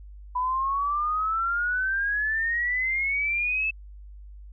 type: exponential sweep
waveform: sine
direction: up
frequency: 987.8 to 2637 Hz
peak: -23 dBFS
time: 0.35-3.71 s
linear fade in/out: 10 ms
effects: added 50 Hz sine -41 dBFS peak until 4.52 s